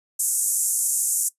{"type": "band-pass noise", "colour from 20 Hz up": "pink", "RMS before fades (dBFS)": -23, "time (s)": [0.19, 1.29], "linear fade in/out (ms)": 10, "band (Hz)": [6900, 12000], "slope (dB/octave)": 48, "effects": ["noise-tail reverb RT60 0.1 s tail -18 dB re dry", "resampled to 32000 Hz"]}